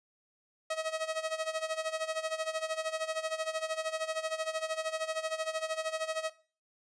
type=tone with tremolo; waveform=sawtooth; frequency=637 Hz; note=D#5; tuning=41 cents sharp; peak=-26 dBFS; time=0.7-6.3 s; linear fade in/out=5 ms; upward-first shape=sine; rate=13 Hz; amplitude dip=80%; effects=noise-tail reverb RT60 0.4 s tail -18 dB re dry + resampled to 22050 Hz